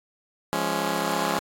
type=chord; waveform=10% pulse; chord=Db major; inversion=first; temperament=just; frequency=173.24 / 207.9 / 277.2 Hz; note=F3 / Ab3 / Db4; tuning=-14 / +2 / 0 cents; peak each=-21 dBFS; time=0.53-1.39 s; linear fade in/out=0 ms; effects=AAC 48 kbps